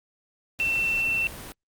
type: tone in noise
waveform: sine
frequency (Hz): 2690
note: E7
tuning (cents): +34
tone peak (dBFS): -22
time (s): 0.6-1.27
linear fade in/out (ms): 0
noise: pink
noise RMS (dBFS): -39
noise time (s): 0.59-1.52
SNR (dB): +14
effects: Opus 48 kbps